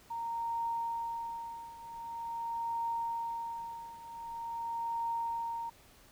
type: tone with tremolo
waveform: sine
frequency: 926 Hz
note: A#5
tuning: 12 cents flat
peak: -31 dBFS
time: 0.1-5.7 s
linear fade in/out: 10 ms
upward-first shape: triangle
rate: 0.45 Hz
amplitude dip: 85%
effects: pink hiss -60 dBFS RMS until 6.11 s